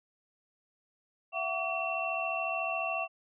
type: tone cluster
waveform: sine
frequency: 669 / 743 / 1141 / 2709 Hz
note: E5 / F#5 / C#6 / E7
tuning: +25 / +7 / +50 / +47 cents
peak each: -35 / -37 / -38 / -34 dBFS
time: 1.32-3.08 s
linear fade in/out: 50 ms
effects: none